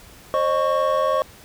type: tone cluster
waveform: triangle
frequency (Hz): 531 / 613 / 1109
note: C5 / D#5 / C#6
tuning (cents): +25 / -26 / 0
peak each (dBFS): -20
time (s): 0.34-1.22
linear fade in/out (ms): 0
effects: pink hiss -46 dBFS RMS until 1.44 s